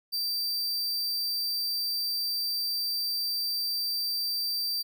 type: tone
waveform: 45% pulse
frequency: 4674 Hz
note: D8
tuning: 9 cents flat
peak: -27 dBFS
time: 0.12-4.83 s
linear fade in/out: 20 ms
effects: none